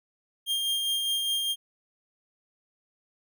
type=tone with tremolo; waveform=45% pulse; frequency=3206 Hz; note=G7; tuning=38 cents sharp; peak=-24 dBFS; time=0.46-1.56 s; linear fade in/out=50 ms; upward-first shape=sine; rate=4.9 Hz; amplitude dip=30%; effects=none